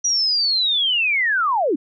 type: linear sweep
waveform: sine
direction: down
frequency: 5850 to 246.9 Hz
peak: -16 dBFS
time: 0.04-1.76 s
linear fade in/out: 10 ms
effects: none